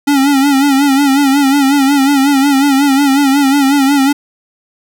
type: tone with vibrato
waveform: square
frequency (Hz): 277.2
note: C#4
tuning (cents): 0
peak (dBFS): -8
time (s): 0.07-4.13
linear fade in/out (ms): 10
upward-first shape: sine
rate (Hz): 5.5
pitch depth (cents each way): 73
effects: none